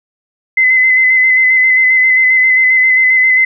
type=tone with vibrato; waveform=sine; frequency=2041 Hz; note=C7; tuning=44 cents flat; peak=-6 dBFS; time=0.57-3.45 s; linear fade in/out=5 ms; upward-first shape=square; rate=7.5 Hz; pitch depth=21 cents each way; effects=none